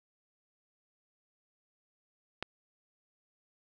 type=click; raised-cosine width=0.3 ms; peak=-18 dBFS; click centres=2.426 s; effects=none